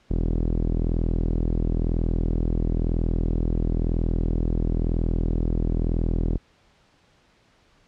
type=tone with low-pass filter; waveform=sawtooth; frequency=41 Hz; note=E1; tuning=9 cents flat; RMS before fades=-23 dBFS; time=0.1-6.38 s; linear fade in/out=10 ms; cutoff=350 Hz; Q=1.4; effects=pink hiss -60 dBFS RMS until 7.87 s + low-pass 5000 Hz 12 dB/octave